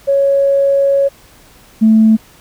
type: tone pair in turn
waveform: sine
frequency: 554.4 / 220 Hz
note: C#5 / A3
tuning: 0 / 0 cents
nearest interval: octave + major third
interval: 1600 cents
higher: first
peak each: -8 / -4 dBFS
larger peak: second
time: 0.07-1.09 / 1.81-2.17 s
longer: first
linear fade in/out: 20 ms
effects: tanh soft clip ceiling 0 dBFS + pink hiss -44 dBFS RMS until 2.4 s